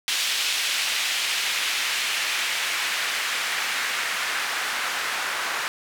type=noise with band-pass filter sweep; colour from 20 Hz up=white; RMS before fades=-26 dBFS; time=0.08-5.68 s; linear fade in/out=0 ms; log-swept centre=3100 to 1400 Hz; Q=1.2; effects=none